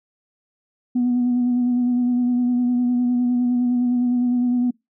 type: tone with vibrato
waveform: sine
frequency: 245.6 Hz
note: B3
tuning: 9 cents flat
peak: -15 dBFS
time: 0.95-4.71 s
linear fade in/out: 10 ms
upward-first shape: sine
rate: 9.8 Hz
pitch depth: 23 cents each way
effects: noise-tail reverb RT60 0.2 s tail -25 dB re dry + tanh soft clip ceiling -13 dBFS